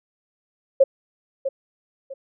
sine tone with echo, 540 Hz, C#5, 45 cents flat, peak -9 dBFS, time 0.8-0.84 s, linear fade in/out 10 ms, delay 650 ms, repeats 2, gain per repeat -11 dB, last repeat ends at 2.14 s, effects none

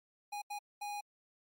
square tone bursts at uneven times, 823 Hz, G#5, 16 cents flat, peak -39 dBFS, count 3, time 0.32-0.42 / 0.5-0.59 / 0.81-1.01 s, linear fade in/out 10 ms, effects MP3 64 kbps

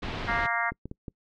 pink low-pass noise, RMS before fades -34 dBFS, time 0.02-0.47 s, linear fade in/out 10 ms, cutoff 3900 Hz, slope 24 dB/octave
harmonic tone, 233.1 Hz, A#3, in tune, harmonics 3 / 4 / 5 / 6 / 7 / 8 / 9, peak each -33 / -33 / -33 / -33 / -33 / -33 / -33 dBFS, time 0.27-0.71 s, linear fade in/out 20 ms
clicks, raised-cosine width 3 ms, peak -24 dBFS, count 4, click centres 0.72 / 0.856 / 0.914 / 1.082 s
effects noise-tail reverb RT60 0.1 s tail -26 dB re dry

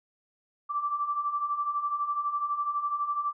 sine beating tone pair, 1159 / 1171 Hz, D6 / D6, -23 / -5 cents, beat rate 12 Hz, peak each -34 / -28 dBFS, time 0.69-3.33 s, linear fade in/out 20 ms, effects none

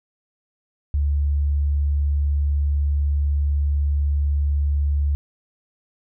sine tone, 72 Hz, D2, 34 cents flat, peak -17 dBFS, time 0.94-5.15 s, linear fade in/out 0 ms, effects none

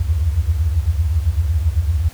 sine tone cluster, 69.6 / 79.7 / 87.5 Hz, C#2 / D#2 / F2, +8 / +42 / +4 cents, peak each -19 dBFS, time 0-2.09 s, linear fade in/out 10 ms, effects pink hiss -42 dBFS RMS until 2.13 s

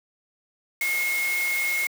sine tone in noise, 2160 Hz, C#7, 45 cents flat, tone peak -23 dBFS, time 0.81-1.87 s, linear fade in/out 2 ms, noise white, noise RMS -32 dBFS, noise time 0.81-1.87 s, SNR +6 dB, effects high-pass 400 Hz 12 dB/octave

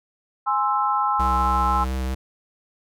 sine chord, Ab augmented, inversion none, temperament equal, 830.6 / 1046.5 / 1318.5 Hz, Ab5 / C6 / E6, 0 / 0 / 0 cents, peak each -23 dBFS, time 0.46-1.85 s, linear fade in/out 20 ms
square tone with vibrato, 65 Hz, C2, 11 cents flat, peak -24 dBFS, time 1.19-2.15 s, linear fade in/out 10 ms, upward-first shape triangle, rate 5.6 Hz, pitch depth 14 cents each way
effects none

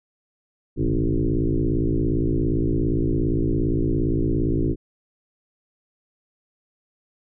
sine tone with frequency modulation, 138.59 Hz, C#3, in tune, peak -18 dBFS, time 0.76-4.76 s, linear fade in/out 50 ms, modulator 57.4 Hz, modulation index 4.2, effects none

